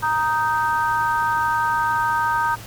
harmonic tone, 311.1 Hz, D#4, in tune, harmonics 3 / 4 / 5, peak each -20 / -24 / -24 dBFS, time 0.02-2.56 s, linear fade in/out 20 ms, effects added 113 Hz sine -39 dBFS peak until 2.66 s + pink hiss -39 dBFS RMS until 2.66 s

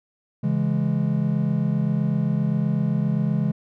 triangle chord, C# minor, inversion none, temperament just, 138.59 / 166.31 / 207.9 Hz, C#3 / E3 / G#3, 0 / +16 / +2 cents, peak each -22 dBFS, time 0.43-3.52 s, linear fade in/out 10 ms, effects none

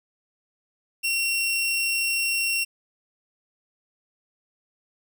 sawtooth tone, 2733 Hz, F7, 38 cents flat, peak -19 dBFS, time 1.03-2.65 s, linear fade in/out 20 ms, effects 10-bit

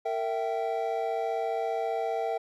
triangle tone cluster, 457.8 / 661 / 776 Hz, A#4 / E5 / G5, -31 / +5 / -18 cents, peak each -30 dBFS, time 0.05-2.38 s, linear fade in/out 10 ms, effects none

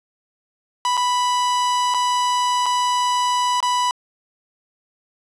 45% pulse tone with dropouts, 987.8 Hz, B5, in tune, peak -17 dBFS, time 0.85-3.91 s, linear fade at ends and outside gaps 1 ms, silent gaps 0.97-0.975 / 1.94-1.945 / 2.659-2.663 / 3.604-3.627 s, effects resampled to 22050 Hz + 9-bit

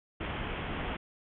pink low-pass noise, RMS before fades -36 dBFS, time 0.2-0.97 s, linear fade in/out 10 ms, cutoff 3300 Hz, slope 96 dB/octave, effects none

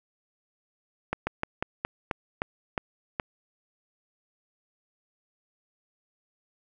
slowing click train, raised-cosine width 0.5 ms, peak -12 dBFS, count 9, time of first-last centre 1.13-3.198 s, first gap 140 ms, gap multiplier 1.17, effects none

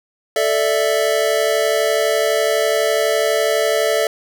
square chord, A suspended fourth, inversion none, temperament equal, 440 / 587.3 / 659.3 Hz, A4 / D5 / E5, 0 / 0 / 0 cents, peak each -20 dBFS, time 0.36-4.07 s, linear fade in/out 2 ms, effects none

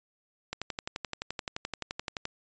click train, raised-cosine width 0.2 ms, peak -16 dBFS, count 21, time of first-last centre 0.53-2.254 s, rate 11.6 Hz, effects resampled to 16000 Hz

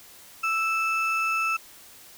triangle ring-modulated tone, 1975.5 Hz, B6, in tune, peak -18 dBFS, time 0.43-1.57 s, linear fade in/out 10 ms, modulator 654 Hz, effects white hiss -49 dBFS RMS until 2.17 s

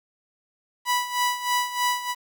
sawtooth tone with tremolo, 984 Hz, B5, 7 cents flat, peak -16 dBFS, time 0.85-2.15 s, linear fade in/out 50 ms, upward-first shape sine, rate 3.2 Hz, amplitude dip 75%, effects 9-bit

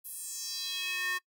square tone with high-pass filter sweep, 364.5 Hz, F#4, 26 cents flat, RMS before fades -36 dBFS, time 0.04-1.19 s, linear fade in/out 20 ms, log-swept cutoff 12000 to 1500 Hz, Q 3.2, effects noise-tail reverb RT60 0.1 s tail -23 dB re dry

